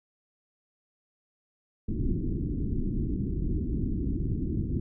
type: low-pass noise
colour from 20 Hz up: pink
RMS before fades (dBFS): -29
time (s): 1.88-4.8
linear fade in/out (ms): 5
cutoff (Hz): 350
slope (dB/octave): 48
effects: none